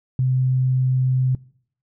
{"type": "tone", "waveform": "sine", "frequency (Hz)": 129.1, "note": "C3", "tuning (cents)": -23, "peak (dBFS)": -16, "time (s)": [0.19, 1.35], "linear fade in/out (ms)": 2, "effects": ["noise-tail reverb RT60 0.6 s tail -22 dB re dry"]}